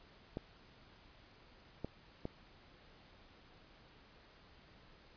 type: clicks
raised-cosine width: 2 ms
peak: -26 dBFS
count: 3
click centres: 0.371 / 1.846 / 2.254 s
effects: pink hiss -62 dBFS RMS until 5.16 s + resampled to 11025 Hz